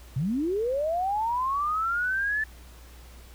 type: linear sweep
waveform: sine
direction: up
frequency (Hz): 117 to 1760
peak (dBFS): -24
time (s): 0.16-2.44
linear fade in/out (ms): 5
effects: added 60 Hz sine -46 dBFS peak until 3.34 s + pink hiss -53 dBFS RMS until 3.34 s